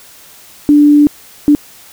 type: tone bursts at uneven times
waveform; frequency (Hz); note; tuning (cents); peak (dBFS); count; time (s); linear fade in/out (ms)
sine; 293.5; D4; -1; -3; 2; 0.69-1.07 / 1.48-1.55; 0
effects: white hiss -39 dBFS RMS until 1.92 s